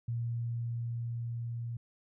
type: tone with level ramp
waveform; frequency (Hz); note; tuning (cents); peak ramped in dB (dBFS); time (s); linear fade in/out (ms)
sine; 117.6; A#2; +16; -31 to -35; 0.08-1.77; 5
effects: none